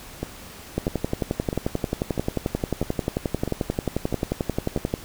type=two click trains; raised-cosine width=2 ms; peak=-13 / -9 dBFS; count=8 / 48; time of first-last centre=0.23-4.775 / 0.78-4.939 s; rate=1.54 / 11.3 Hz; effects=pink hiss -42 dBFS RMS until 5.04 s